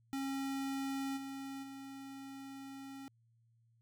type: tone with level steps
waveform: square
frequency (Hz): 271.8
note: C#4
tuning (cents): -34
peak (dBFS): -37 / -43 / -47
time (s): 0.13-3.08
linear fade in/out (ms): 0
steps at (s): 1.16 / 1.62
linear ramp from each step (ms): 20
effects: added 115 Hz sine -68 dBFS peak until 3.81 s